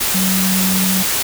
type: tone in noise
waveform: sine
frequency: 188.5 Hz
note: F#3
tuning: 32 cents sharp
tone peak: -16 dBFS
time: 0.14-1.03 s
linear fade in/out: 10 ms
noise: white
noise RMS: -18 dBFS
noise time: 0-1.23 s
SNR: -1 dB
effects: none